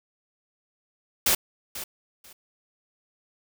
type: noise with echo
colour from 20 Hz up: white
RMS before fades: -21 dBFS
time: 1.26-1.35 s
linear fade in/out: 5 ms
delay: 490 ms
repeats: 2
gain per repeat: -14 dB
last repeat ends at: 2.33 s
effects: none